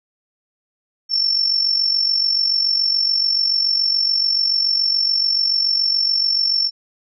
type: tone with amplitude modulation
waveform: sine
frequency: 5410 Hz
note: E8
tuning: 44 cents sharp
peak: -12 dBFS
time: 1.09-6.71 s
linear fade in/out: 50 ms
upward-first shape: sine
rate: 47 Hz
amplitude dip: 65%
effects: none